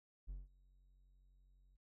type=tone with ADSR envelope; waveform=triangle; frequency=46 Hz; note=F#1; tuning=9 cents flat; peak=-40 dBFS; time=0.27-1.77 s; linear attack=28 ms; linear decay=180 ms; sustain=-24 dB; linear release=15 ms; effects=none